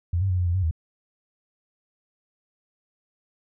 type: tone with pitch steps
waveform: sine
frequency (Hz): 86.5 / 96.8 / 91.1 / 89.4 / 86.4 / 94.3 / 80.5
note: F2 / G2 / F#2 / F2 / F2 / F#2 / E2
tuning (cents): -16 / -21 / -26 / +41 / -18 / +33 / -41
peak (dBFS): -20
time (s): 0.13-0.711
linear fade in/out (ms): 5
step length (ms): 83
effects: none